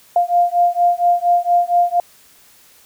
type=beating tone pair; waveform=sine; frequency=698.5 / 702.8 Hz; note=F5 / F5; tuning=0 / +11 cents; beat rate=4.3 Hz; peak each=-15 / -15 dBFS; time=0.16-2 s; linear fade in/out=2 ms; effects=white hiss -49 dBFS RMS until 2.85 s